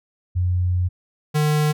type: tone pair in turn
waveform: sine / square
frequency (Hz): 90 / 151.03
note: F#2 / D3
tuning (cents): -47 / +49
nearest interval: major sixth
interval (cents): 896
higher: second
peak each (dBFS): -17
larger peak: neither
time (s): 0.35-0.89 / 1.34-1.73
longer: first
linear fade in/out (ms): 20
effects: none